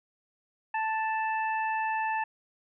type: harmonic tone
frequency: 880 Hz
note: A5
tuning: in tune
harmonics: 1 / 2 / 3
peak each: -28 / -34 / -38 dBFS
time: 0.74-2.24 s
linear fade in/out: 5 ms
effects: none